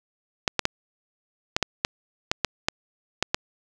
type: clicks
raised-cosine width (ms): 0.2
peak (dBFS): -3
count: 11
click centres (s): 0.478 / 0.593 / 0.654 / 1.565 / 1.627 / 1.849 / 2.315 / 2.447 / 2.685 / 3.226 / 3.345
effects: none